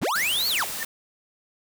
square linear two-way sweep, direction up then down, 49 to 4534 to 469.2 Hz, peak -23 dBFS, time 0.01-0.65 s, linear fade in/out 20 ms, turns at 0.48 s
white noise, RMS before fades -32 dBFS, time 0.15-0.85 s, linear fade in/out 5 ms
sine tone with exponential growth, 1801 Hz, A6, 40 cents sharp, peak -24 dBFS, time 0.75-0.83 s, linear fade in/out 1 ms, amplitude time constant 16 ms
effects none

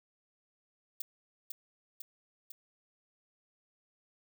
violet noise with echo, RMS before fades -36 dBFS, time 1-1.02 s, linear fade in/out 5 ms, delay 500 ms, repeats 3, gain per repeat -3 dB, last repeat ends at 2.52 s, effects none

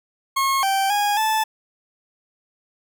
40% pulse tone with pitch steps, 1085 / 779 / 823 / 874 Hz, C#6 / G5 / G#5 / A5, -37 / -11 / -16 / -12 cents, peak -17 dBFS, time 0.36-1.44 s, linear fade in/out 10 ms, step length 270 ms, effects none

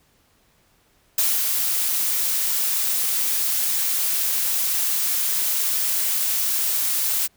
blue noise with ADSR envelope, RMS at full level -19 dBFS, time 1.18-7.28 s, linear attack 3 ms, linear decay 230 ms, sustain -3 dB, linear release 26 ms, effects pink hiss -61 dBFS RMS until 7.36 s

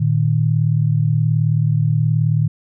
sine tone pair together, 114.01 / 152.8 Hz, A#2 / D#3, -38 / -31 cents, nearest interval perfect fourth, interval 507 cents, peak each -16 dBFS, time 0-2.48 s, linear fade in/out 10 ms, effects none

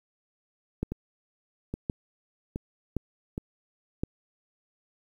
two click trains, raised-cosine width 3 ms, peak -15 / -19 dBFS, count 4 / 4, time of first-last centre 0.83-4.035 / 0.92-3.379 s, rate 0.936 / 1.22 Hz, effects 9-bit

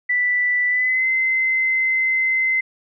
sine tone with pitch glide, 1975.5 to 2061 Hz, B6 to C7, 0 to -27 cents, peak -16 dBFS, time 0.09-2.61 s, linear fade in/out 10 ms, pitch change +73 cents, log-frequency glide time 0.68-1.07 s, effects none

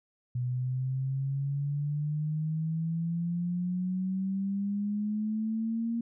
sine exponential sweep, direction up, 123 to 233.7 Hz, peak -28 dBFS, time 0.35-6.01 s, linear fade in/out 5 ms, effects none

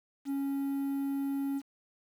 triangle tone with quantisation, 276.8 Hz, C#4, 2 cents flat, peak -28 dBFS, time 0.25-1.62 s, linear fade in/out 50 ms, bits 9, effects none

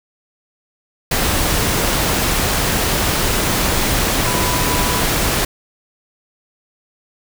sine tone in noise, 987.8 Hz, B5, in tune, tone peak -24 dBFS, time 4.26-5.01 s, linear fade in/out 5 ms, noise pink, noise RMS -17 dBFS, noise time 1.11-5.45 s, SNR -10 dB, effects none

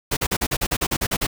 pink noise bursts, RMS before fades -22 dBFS, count 12, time 0.11-1.269 s, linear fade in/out 10 ms, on 59 ms, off 41 ms, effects none

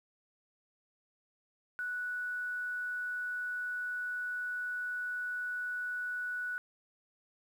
sine tone, 1476 Hz, F#6, 5 cents flat, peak -34 dBFS, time 1.79-6.58 s, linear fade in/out 0 ms, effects 10-bit

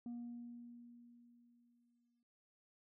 sine tone with exponential decay, 238.7 Hz, A#3, 41 cents sharp, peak -40 dBFS, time 0.06-2.23 s, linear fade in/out 2 ms, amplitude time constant 470 ms, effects tanh soft clip ceiling -42 dBFS

